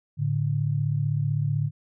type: tone pair together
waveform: sine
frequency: 110 / 145.82 Hz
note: A2 / D3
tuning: 0 / -12 cents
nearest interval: perfect fourth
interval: 488 cents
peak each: -26 / -24 dBFS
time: 0.17-1.71 s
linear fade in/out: 50 ms
effects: none